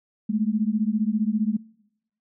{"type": "beating tone pair", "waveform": "sine", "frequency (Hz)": [207.9, 222.9], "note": ["G#3", "A3"], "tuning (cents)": [2, 23], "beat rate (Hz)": 15, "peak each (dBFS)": [-23, -24], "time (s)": [0.29, 1.57], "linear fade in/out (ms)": 10, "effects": ["noise-tail reverb RT60 0.9 s tail -24 dB re dry"]}